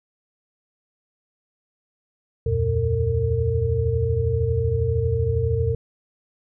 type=tone cluster; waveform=sine; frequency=76.4 / 89.1 / 118.3 / 455.4 Hz; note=D#2 / F2 / A#2 / A#4; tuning=-31 / +35 / +26 / -40 cents; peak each=-27 / -24 / -23 / -24 dBFS; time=2.46-5.75 s; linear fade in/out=5 ms; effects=none